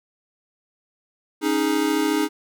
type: chord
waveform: square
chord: C# suspended second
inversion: none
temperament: equal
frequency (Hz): 277.2 / 311.1 / 415.3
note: C#4 / D#4 / G#4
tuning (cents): 0 / 0 / 0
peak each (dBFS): -26 / -22 / -26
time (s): 1.41-2.29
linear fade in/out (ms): 50
effects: none